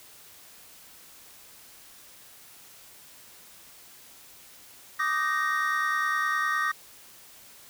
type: chord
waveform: triangle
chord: Eb major seventh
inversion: third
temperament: equal with one note detuned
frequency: 1174.7 / 1244.5 / 1544.6 / 1864.7 Hz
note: D6 / Eb6 / G6 / Bb6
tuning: 0 / 0 / -26 / 0 cents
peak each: -29 / -28 / -32 / -26 dBFS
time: 4.99-6.72 s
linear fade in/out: 10 ms
effects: white hiss -51 dBFS RMS until 7.69 s